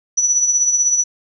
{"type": "tone with tremolo", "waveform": "sine", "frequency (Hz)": 5920, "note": "F#8", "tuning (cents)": 0, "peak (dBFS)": -10, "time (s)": [0.17, 1.04], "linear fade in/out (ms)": 10, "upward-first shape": "triangle", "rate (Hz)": 16, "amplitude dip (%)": 60, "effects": []}